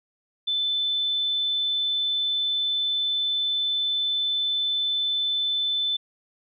sine tone, 3520 Hz, A7, in tune, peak -22 dBFS, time 0.47-5.97 s, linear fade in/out 10 ms, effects none

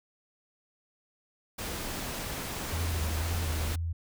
pink noise, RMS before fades -36 dBFS, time 1.58-3.76 s, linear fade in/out 10 ms
sine tone with vibrato, 81.1 Hz, E2, 28 cents flat, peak -29 dBFS, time 2.72-3.93 s, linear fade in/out 10 ms, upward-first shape square, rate 2 Hz, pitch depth 53 cents each way
effects none

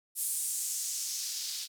blue noise with band-pass filter sweep, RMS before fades -35 dBFS, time 0.15-1.68 s, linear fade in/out 50 ms, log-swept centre 10000 to 4300 Hz, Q 2, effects none

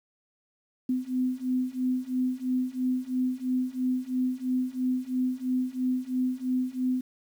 sine beating tone pair, 252.9 / 255.9 Hz, B3 / C4, +41 / -38 cents, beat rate 3 Hz, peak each -29 / -28 dBFS, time 0.89-7.01 s, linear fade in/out 5 ms, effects 9-bit

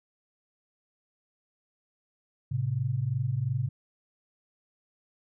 sine tone pair together, 110 / 132.87 Hz, A2 / C3, 0 / +27 cents, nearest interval minor third, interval 327 cents, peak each -30 / -28 dBFS, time 2.51-3.69 s, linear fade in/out 10 ms, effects none

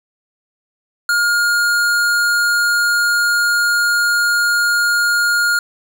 sine tone with hard clipping, 1420 Hz, F6, 28 cents sharp, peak -14 dBFS, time 1.09-5.59 s, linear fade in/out 2 ms, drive 18 dB, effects none

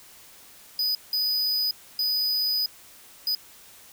square tone bursts at uneven times, 4978 Hz, D#8, in tune, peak -23 dBFS, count 4, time 0.79-0.95 / 1.13-1.71 / 1.99-2.66 / 3.27-3.35 s, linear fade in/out 2 ms, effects white hiss -50 dBFS RMS until 3.92 s

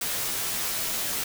white noise with comb filter, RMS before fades -29 dBFS, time 0.01-1.24 s, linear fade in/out 5 ms, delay 13 ms, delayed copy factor -0.95, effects none

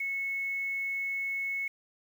sine tone with quantisation, 2197 Hz, C#7, 16 cents flat, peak -30 dBFS, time 0-1.68 s, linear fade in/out 5 ms, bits 9, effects none

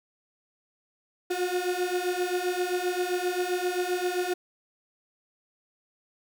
35% pulse beating tone pair, 356.3 / 363.9 Hz, F4 / F#4, +35 / -29 cents, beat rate 7.6 Hz, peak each -28 / -27 dBFS, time 1.3-4.34 s, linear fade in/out 10 ms, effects none

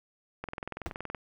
click train, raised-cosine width 0.5 ms, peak -21 dBFS, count 16, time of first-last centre 0.44-1.148 s, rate 21.2 Hz
brown noise with exponential decay, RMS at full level -29 dBFS, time 0.86-0.93 s, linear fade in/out 0 ms, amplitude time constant 15 ms
effects none

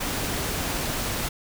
pink noise, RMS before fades -28 dBFS, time 0-1.29 s, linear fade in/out 10 ms, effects none

